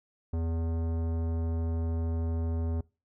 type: tone with tanh clipping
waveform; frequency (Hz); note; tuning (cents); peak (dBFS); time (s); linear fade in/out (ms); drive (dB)
sine; 82.41; E2; 0; -30; 0.33-2.81; 5; 17
effects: noise-tail reverb RT60 0.3 s tail -23 dB re dry